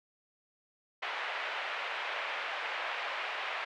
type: band-pass noise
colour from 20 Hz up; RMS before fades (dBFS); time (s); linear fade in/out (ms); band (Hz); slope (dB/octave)
white; -37; 1.02-3.65; 10; 550 to 2700; 24
effects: none